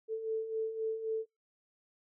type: beating tone pair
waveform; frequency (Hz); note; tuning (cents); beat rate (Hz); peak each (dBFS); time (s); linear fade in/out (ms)
sine; 440 / 443.8; A4 / A4; 0 / +15; 3.8; -40 / -33; 0.08-1.26; 50
effects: noise-tail reverb RT60 0.2 s tail -24 dB re dry